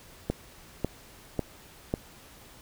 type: click train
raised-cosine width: 2 ms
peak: -13 dBFS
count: 4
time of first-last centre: 0.3-1.939 s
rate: 1.83 Hz
effects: pink hiss -52 dBFS RMS until 2.61 s